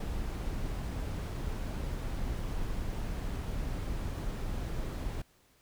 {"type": "noise", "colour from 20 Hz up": "brown", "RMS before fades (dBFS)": -35, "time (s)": [0, 5.22], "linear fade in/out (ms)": 5, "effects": ["pink hiss -66 dBFS RMS until 5.61 s"]}